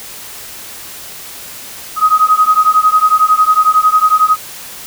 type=beating tone pair; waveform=sine; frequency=1253 / 1264 Hz; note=D#6 / D#6; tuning=+12 / +27 cents; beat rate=11 Hz; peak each=-10 dBFS; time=1.96-4.37 s; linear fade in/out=50 ms; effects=white hiss -30 dBFS RMS until 4.86 s